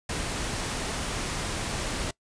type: noise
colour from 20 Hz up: pink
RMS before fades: -31 dBFS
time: 0.09-2.11 s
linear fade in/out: 5 ms
effects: noise-tail reverb RT60 0.1 s tail -22 dB re dry + resampled to 22050 Hz